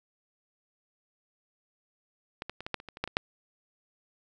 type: clicks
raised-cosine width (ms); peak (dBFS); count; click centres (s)
0.3; -19 / -20 / -24 / -20 / -13 / -29 / -26 / -27 / -13 / -23 / -8; 11; 2.421 / 2.496 / 2.606 / 2.665 / 2.743 / 2.801 / 2.887 / 2.971 / 3.04 / 3.076 / 3.169
effects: none